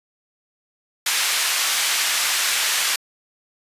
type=band-pass noise; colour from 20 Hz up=pink; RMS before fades=-21 dBFS; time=1.06-2.96 s; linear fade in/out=5 ms; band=1700 to 12000 Hz; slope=12 dB/octave; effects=resampled to 32000 Hz